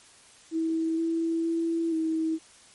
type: tone with pitch steps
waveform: sine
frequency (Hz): 324.5 / 329.5 / 331.6 / 320.7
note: E4 / E4 / E4 / E4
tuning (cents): -27 / -1 / +10 / -48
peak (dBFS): -24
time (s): 0.51-2.39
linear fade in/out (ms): 50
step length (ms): 470
effects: white hiss -54 dBFS RMS until 2.74 s + MP3 48 kbps